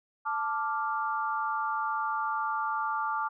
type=chord; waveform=sine; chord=D minor; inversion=second; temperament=equal; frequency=880 / 1174.7 / 1396.9 Hz; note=A5 / D6 / F6; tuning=0 / 0 / 0 cents; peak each=-32 / -31 / -35 dBFS; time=0.25-3.29 s; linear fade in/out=20 ms; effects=none